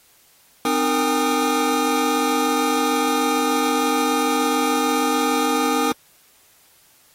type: tone cluster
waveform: square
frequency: 257.5 / 304.2 / 462.9 / 810 / 1231 Hz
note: C4 / D#4 / A#4 / G#5 / D#6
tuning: -28 / -39 / -12 / -43 / -19 cents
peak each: -25 dBFS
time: 0.65-5.92 s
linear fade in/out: 2 ms
effects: white hiss -55 dBFS RMS until 7.14 s + AAC 48 kbps